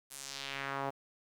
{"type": "tone with band-pass filter sweep", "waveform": "sawtooth", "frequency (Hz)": 137.6, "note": "C#3", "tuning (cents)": -12, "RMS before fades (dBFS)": -40, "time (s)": [0.1, 0.91], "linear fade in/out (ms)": 20, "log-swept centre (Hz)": [11000, 730], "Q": 1.6, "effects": ["10-bit"]}